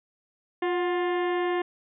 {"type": "harmonic tone with a mistuned harmonic", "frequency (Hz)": 352.3, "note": "F4", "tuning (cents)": 15, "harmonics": [1, 2, 3, 4, 5, 6, 7, 8, 9, 10], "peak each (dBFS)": [-25, -32, -34, -46, -36, -40, -50, -45, -49, -53], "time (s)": [0.62, 1.62], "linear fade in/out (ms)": 5, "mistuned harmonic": 2, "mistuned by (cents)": 59, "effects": []}